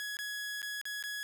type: tone with dropouts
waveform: sawtooth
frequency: 1678 Hz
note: G#6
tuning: 17 cents sharp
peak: -33 dBFS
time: 0-1.23 s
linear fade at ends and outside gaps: 0 ms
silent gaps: 0.169-0.189 / 0.618-0.628 / 0.814-0.854 / 1.026-1.038 s
effects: none